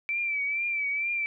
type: tone with vibrato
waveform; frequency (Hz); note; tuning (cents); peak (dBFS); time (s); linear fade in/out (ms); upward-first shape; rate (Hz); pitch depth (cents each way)
sine; 2324; D7; -19; -26; 0.09-1.26; 0; triangle; 2.2; 67
effects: none